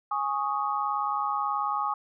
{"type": "chord", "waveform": "sine", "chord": "Ab suspended fourth", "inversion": "none", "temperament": "just", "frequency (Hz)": [830.6, 1107.5, 1245.9], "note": ["Ab5", "Db6", "Eb6"], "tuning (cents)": [0, -2, 2], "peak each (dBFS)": -30, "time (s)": [0.11, 1.94], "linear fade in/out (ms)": 5, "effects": []}